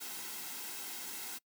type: noise with comb filter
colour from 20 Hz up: white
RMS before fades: -43 dBFS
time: 0-1.39 s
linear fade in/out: 20 ms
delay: 1.7 ms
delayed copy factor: -0.55
effects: noise-tail reverb RT60 0.1 s tail -24 dB re dry + high-pass 200 Hz 12 dB/octave